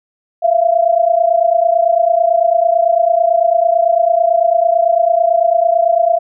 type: tone pair together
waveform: sine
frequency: 663 / 692 Hz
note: E5 / F5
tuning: +10 / -16 cents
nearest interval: minor second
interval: 74 cents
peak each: -12 dBFS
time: 0.42-6.19 s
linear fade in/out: 20 ms
effects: none